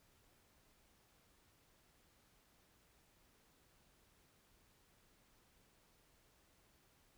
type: silence
effects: pink hiss -72 dBFS RMS until 7.17 s